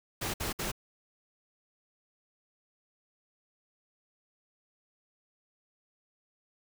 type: noise bursts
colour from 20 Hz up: pink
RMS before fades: -34 dBFS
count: 3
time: 0.21-0.718 s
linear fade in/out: 10 ms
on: 130 ms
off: 59 ms
effects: none

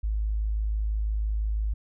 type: tone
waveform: sine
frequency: 53 Hz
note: G#1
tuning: 36 cents sharp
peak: -24 dBFS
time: 0.03-1.74 s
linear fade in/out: 10 ms
effects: none

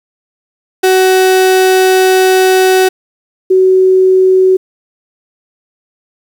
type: tone pair in turn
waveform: 35% pulse / sine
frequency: 375 / 375 Hz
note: F#4 / F#4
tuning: +23 / +23 cents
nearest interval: unison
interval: 0 cents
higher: neither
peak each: -4 / -4 dBFS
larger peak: neither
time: 0.83-2.89 / 3.5-4.57 s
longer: first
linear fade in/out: 10 ms
effects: 7-bit

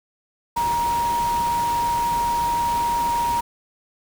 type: tone in noise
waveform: sine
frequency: 944 Hz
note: A#5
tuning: 22 cents sharp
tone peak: -19 dBFS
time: 0.56-3.41 s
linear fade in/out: 10 ms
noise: pink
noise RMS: -32 dBFS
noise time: 0.56-3.41 s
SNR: +10 dB
effects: none

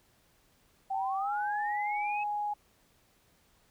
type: tone with pitch glide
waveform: sine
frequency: 775 to 830.6 Hz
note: G5 to G#5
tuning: -20 to 0 cents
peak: -30 dBFS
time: 0.9-2.54 s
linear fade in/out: 10 ms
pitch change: +120 cents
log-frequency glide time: 1.2-1.33 s
type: linear sweep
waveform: sine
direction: up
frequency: 842 to 2600 Hz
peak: -36 dBFS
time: 0.93-2.24 s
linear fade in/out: 10 ms
effects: pink hiss -67 dBFS RMS until 3.7 s

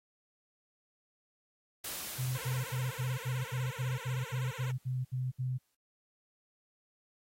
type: noise with exponential decay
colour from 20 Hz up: white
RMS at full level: -39 dBFS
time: 1.84-5.75 s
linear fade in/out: 5 ms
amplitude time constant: 850 ms
type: tone bursts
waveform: sine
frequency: 127.9 Hz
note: C3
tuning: 39 cents flat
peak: -31 dBFS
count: 13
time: 2.18-5.584 s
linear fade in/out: 20 ms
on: 200 ms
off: 67 ms
type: tone with vibrato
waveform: 10% pulse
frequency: 488.8 Hz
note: B4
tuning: 18 cents flat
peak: -35 dBFS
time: 2.35-4.71 s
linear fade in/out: 0 ms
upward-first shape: triangle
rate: 16 Hz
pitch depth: 200 cents each way
effects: AAC 48 kbps

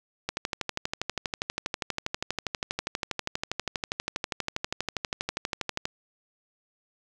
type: click train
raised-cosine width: 0.2 ms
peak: -11 dBFS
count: 70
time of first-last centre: 0.29-5.855 s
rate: 12.4 Hz
effects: none

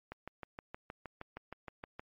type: click train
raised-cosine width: 0.5 ms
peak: -28 dBFS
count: 13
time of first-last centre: 0.12-1.995 s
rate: 6.4 Hz
effects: MP3 32 kbps

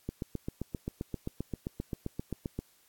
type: click train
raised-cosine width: 3 ms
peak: -21 dBFS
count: 20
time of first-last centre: 0.09-2.59 s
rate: 7.6 Hz
effects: white hiss -65 dBFS RMS until 2.88 s + AAC 64 kbps

